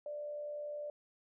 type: tone with frequency modulation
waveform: sine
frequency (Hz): 590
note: D5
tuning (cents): +8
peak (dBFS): -39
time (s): 0.06-0.9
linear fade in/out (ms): 2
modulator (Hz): 71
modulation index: 0.22
effects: none